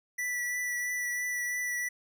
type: tone with vibrato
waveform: square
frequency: 1964 Hz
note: B6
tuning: 10 cents flat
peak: -31 dBFS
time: 0.18-1.89 s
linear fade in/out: 10 ms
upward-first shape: triangle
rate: 3 Hz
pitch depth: 16 cents each way
effects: none